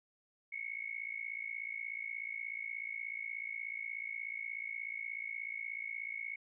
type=tone with amplitude modulation; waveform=sine; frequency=2200 Hz; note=C#7; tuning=14 cents flat; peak=-35 dBFS; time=0.52-6.36 s; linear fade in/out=10 ms; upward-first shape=sine; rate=56.6 Hz; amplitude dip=90%; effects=none